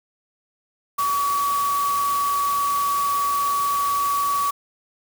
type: tone in noise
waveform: sine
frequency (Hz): 1135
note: C#6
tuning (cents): +41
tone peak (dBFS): -19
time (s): 0.98-4.51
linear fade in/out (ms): 10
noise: white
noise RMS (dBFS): -32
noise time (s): 0.98-4.51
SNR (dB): +10
effects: none